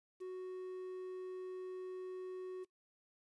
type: tone with quantisation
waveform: triangle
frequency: 370 Hz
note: F#4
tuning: in tune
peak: -40 dBFS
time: 0.2-2.65 s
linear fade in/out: 20 ms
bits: 11
effects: noise-tail reverb RT60 0.1 s tail -20 dB re dry + resampled to 24000 Hz